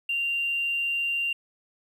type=tone; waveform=triangle; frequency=2777 Hz; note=F7; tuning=10 cents flat; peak=-21 dBFS; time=0.09-1.33 s; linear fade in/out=5 ms; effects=tanh soft clip ceiling -22 dBFS